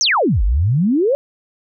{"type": "exponential two-way sweep", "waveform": "sine", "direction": "down then up", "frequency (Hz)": [6680, 44.27, 585], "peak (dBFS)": -12, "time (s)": [0.01, 1.15], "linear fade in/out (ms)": 0, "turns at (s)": 0.43, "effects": []}